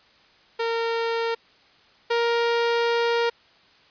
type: tone pair in turn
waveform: sawtooth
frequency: 459.8 / 468.6 Hz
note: A#4 / A#4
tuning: -24 / +9 cents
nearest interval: unison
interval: 33 cents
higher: second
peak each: -19 / -16 dBFS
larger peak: second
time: 0.59-1.35 / 2.1-3.3 s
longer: second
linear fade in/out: 10 ms
effects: white hiss -56 dBFS RMS until 3.9 s + resampled to 11025 Hz